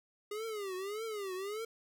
square tone with vibrato, 408.1 Hz, G#4, 30 cents flat, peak -38 dBFS, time 0.31-1.65 s, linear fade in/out 5 ms, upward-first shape triangle, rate 1.7 Hz, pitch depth 200 cents each way, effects none

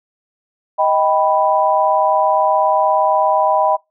sine chord, Eb augmented, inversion none, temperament equal with one note detuned, 626.9 / 784 / 987.8 Hz, Eb5 / G5 / B5, +13 / 0 / 0 cents, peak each -16 dBFS, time 0.78-3.77 s, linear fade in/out 20 ms, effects noise-tail reverb RT60 0.2 s tail -23 dB re dry

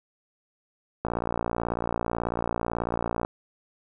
click train, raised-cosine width 1 ms, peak -13 dBFS, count 129, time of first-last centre 1.05-3.249 s, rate 58.2 Hz, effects none

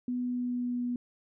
sine tone with pitch glide, 247.5 to 244.2 Hz, B3 to B3, +4 to -19 cents, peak -29 dBFS, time 0.08-0.96 s, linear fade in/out 2 ms, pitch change -23 cents, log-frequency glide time 0.2-0.83 s, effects none

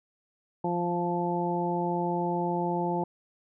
harmonic tone with a mistuned harmonic, 174.61 Hz, F3, in tune, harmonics 1 / 2 / 3 / 4 / 5, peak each -31 / -31 / -36 / -35 / -31 dBFS, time 0.64-3.04 s, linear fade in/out 5 ms, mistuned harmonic 1, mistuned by -15 cents, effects none

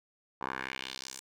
10% pulse tone with band-pass filter sweep, 65.41 Hz, C2, in tune, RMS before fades -40 dBFS, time 0.41-1.2 s, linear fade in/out 5 ms, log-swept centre 990 to 8000 Hz, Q 2, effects none

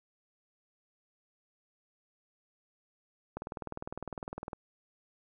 click train, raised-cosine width 1 ms, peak -24 dBFS, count 24, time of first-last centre 3.37-4.532 s, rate 19.8 Hz, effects none

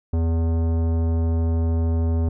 sine tone with tanh clipping, 82.41 Hz, E2, in tune, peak -20 dBFS, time 0.13-2.29 s, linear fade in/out 5 ms, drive 16 dB, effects none

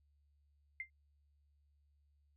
sine tone with exponential decay, 2093 Hz, C7, in tune, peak -36 dBFS, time 0.8-0.9 s, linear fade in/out 2 ms, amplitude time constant 20 ms, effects added 72 Hz sine -70 dBFS peak until 2.36 s

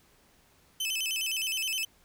sawtooth tone with vibrato, 2825 Hz, F7, 19 cents sharp, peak -26 dBFS, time 0.8-1.85 s, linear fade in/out 5 ms, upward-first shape square, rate 9.7 Hz, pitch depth 140 cents each way, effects pink hiss -63 dBFS RMS until 2.04 s

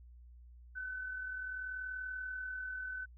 sine tone with amplitude modulation, 1512 Hz, F#6, 37 cents sharp, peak -37 dBFS, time 0.75-3.06 s, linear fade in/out 20 ms, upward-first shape sine, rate 40.5 Hz, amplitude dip 40%, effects added 60 Hz sine -53 dBFS peak until 3.17 s

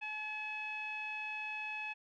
sawtooth tone with low-pass filter, 855 Hz, A5, 50 cents flat, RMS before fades -41 dBFS, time 0.01-1.94 s, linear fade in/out 20 ms, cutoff 2600 Hz, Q 7.4, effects none

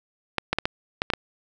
clicks, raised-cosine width 0.3 ms, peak -6 dBFS, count 7, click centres 0.383 / 0.53 / 0.586 / 0.655 / 1.019 / 1.102 / 1.136 s, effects none

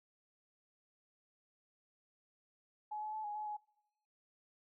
sine tone with pitch steps, 847 / 855 / 866 / 832 / 850 / 840 Hz, G#5 / A5 / A5 / G#5 / G#5 / G#5, +34 / -50 / -28 / +3 / +40 / +19 cents, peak -39 dBFS, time 2.91-3.57 s, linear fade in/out 10 ms, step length 110 ms, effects noise-tail reverb RT60 1.0 s tail -26 dB re dry

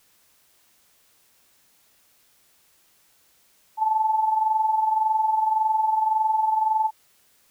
sine tone with amplitude modulation, 873 Hz, A5, 14 cents flat, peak -16 dBFS, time 3.77-6.91 s, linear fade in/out 50 ms, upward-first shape sine, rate 21.8 Hz, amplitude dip 60%, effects white hiss -61 dBFS RMS until 7.5 s

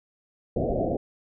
white low-pass noise, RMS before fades -26 dBFS, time 0.56-0.97 s, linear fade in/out 5 ms, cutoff 710 Hz, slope 96 dB/octave, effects none

